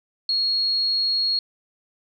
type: tone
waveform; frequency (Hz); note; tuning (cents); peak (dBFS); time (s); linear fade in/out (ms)
sine; 4303; C8; +48; -19; 0.29-1.39; 2
effects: none